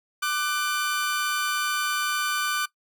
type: tone pair together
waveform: sawtooth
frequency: 1185.9 / 1503 Hz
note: D6 / F#6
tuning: +16 / +27 cents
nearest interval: major third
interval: 411 cents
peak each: -23 dBFS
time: 0.22-2.66 s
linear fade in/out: 10 ms
effects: noise-tail reverb RT60 0.1 s tail -21 dB re dry

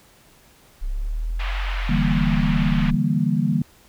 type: linear two-way sweep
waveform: sine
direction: up then down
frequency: 32.31 to 45.61 to 32.31 Hz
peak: -22 dBFS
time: 0.81-2.96 s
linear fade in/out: 20 ms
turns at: 1.56 s
type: band-pass noise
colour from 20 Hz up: white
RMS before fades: -33 dBFS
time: 1.39-2.91 s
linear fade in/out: 10 ms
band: 680 to 2900 Hz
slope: 24 dB/octave
type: chord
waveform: sine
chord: E half-diminished seventh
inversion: third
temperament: equal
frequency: 146.83 / 164.81 / 196 / 233.1 Hz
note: D3 / E3 / G3 / Bb3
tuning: 0 / 0 / 0 / 0 cents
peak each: -23 dBFS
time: 1.89-3.62 s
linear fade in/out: 5 ms
effects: pink hiss -53 dBFS RMS until 3.88 s

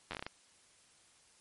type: slowing click train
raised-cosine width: 0.3 ms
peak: -23 dBFS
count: 8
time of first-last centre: 0.11-0.265 s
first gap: 10 ms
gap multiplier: 1.26
effects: white hiss -65 dBFS RMS until 1.4 s + MP3 48 kbps

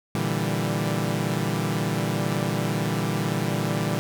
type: chord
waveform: sawtooth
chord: E half-diminished seventh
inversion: second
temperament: equal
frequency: 116.54 / 146.83 / 164.81 / 196 Hz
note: Bb2 / D3 / E3 / G3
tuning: 0 / 0 / 0 / 0 cents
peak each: -25 dBFS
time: 0.15-3.99 s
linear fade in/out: 0 ms
effects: none

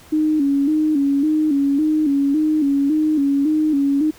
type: tone with vibrato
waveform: sine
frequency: 293.7 Hz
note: D4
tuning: in tune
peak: -14 dBFS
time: 0.12-4.11 s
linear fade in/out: 10 ms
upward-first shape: square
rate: 1.8 Hz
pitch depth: 86 cents each way
effects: pink hiss -46 dBFS RMS until 4.18 s

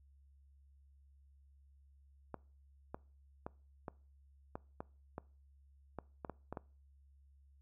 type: clicks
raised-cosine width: 1 ms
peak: -28 dBFS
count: 12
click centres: 2.343 / 2.945 / 3.465 / 3.882 / 4.555 / 4.805 / 5.181 / 5.987 / 6.248 / 6.297 / 6.526 / 6.572 s
effects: noise-tail reverb RT60 0.4 s tail -23 dB re dry + added 69 Hz sine -62 dBFS peak until 7.61 s

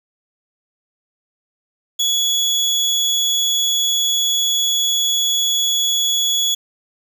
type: tone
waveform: 30% pulse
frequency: 3381 Hz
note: G#7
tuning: 30 cents sharp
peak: -13 dBFS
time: 1.99-6.55 s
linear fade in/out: 10 ms
effects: none

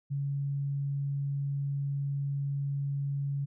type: tone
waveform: sine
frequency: 140.3 Hz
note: C#3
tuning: 21 cents sharp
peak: -29 dBFS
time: 0.1-3.46 s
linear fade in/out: 20 ms
effects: none

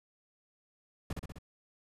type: noise with echo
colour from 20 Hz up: brown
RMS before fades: -34 dBFS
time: 1.1-1.13 s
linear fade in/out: 5 ms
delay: 64 ms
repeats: 4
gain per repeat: -3 dB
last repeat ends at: 1.386 s
effects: resampled to 32000 Hz

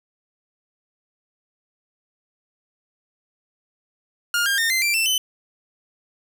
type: tone with pitch steps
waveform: sawtooth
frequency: 1416 / 1607.9 / 1825.7 / 2073 / 2354 / 2673 / 3035 Hz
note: F6 / G6 / A#6 / C7 / D7 / E7 / F#7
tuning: +23 / +44 / -37 / -17 / +3 / +23 / +43 cents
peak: -15 dBFS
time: 4.34-5.18 s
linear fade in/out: 2 ms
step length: 120 ms
effects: none

